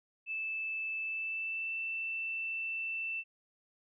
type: tone with pitch glide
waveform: sine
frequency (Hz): 2631 to 2666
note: E7 to E7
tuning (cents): -4 to +19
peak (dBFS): -34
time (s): 0.26-3.24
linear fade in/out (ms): 50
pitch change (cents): +23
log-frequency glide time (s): 1.01-1.75
effects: none

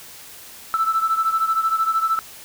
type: beating tone pair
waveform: sine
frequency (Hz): 1317 / 1330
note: E6 / E6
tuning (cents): -2 / +15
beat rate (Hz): 13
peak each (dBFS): -18 / -22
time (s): 0.74-2.19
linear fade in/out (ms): 0
effects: tanh soft clip ceiling -11 dBFS + white hiss -41 dBFS RMS until 2.44 s

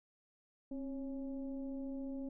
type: tone with frequency modulation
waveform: sine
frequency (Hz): 267.9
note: C4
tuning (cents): +41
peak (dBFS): -39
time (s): 0.71-2.29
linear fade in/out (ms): 5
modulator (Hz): 285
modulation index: 0.64
effects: none

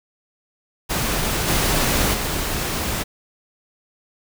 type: noise with level steps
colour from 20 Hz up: pink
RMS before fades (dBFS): -22 / -19 / -24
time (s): 0.89-3.04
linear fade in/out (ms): 20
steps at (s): 1.47 / 2.13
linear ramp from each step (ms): 20
effects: none

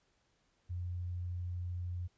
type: tone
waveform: sine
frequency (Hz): 88.7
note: F2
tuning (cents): +27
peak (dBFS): -36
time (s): 0.69-2.08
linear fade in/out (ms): 20
effects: pink hiss -75 dBFS RMS until 2.17 s + resampled to 16000 Hz

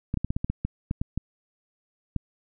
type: clicks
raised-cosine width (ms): 5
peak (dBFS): -14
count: 12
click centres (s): 0.141 / 0.173 / 0.246 / 0.305 / 0.365 / 0.445 / 0.5 / 0.65 / 0.911 / 1.015 / 1.176 / 2.163
effects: none

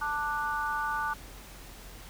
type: harmonic tone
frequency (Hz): 294.9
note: D4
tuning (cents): +7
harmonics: 3 / 4 / 5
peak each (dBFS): -33 / -33 / -33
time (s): 0.01-1.14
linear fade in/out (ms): 10
effects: added 45 Hz sine -48 dBFS peak until 2.09 s + pink hiss -49 dBFS RMS until 2.09 s

